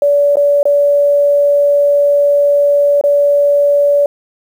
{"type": "tone with dropouts", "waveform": "sine", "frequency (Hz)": 574, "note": "D5", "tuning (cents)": -40, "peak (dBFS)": -7, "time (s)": [0.02, 4.06], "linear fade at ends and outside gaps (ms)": 2, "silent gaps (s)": [[0.357, 0.369], [0.63, 0.654], [3.012, 3.038]], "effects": ["7-bit"]}